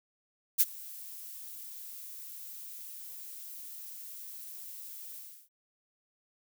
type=noise with ADSR envelope; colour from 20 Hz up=violet; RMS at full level=-21 dBFS; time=0.58-5.49 s; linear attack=28 ms; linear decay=37 ms; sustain=-24 dB; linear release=320 ms; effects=none